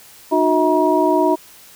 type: tone cluster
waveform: sine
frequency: 304.3 / 363 / 642 / 953 Hz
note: D#4 / F#4 / E5 / A#5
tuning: -38 / -33 / -46 / +38 cents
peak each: -18 dBFS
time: 0.31-1.36 s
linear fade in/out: 20 ms
effects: white hiss -44 dBFS RMS until 1.75 s